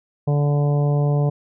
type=harmonic tone; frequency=145.2 Hz; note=D3; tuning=19 cents flat; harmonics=1 / 2 / 3 / 4 / 5 / 6 / 7; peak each=-16 / -32 / -27 / -29 / -32 / -39 / -40 dBFS; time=0.27-1.3 s; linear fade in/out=10 ms; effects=none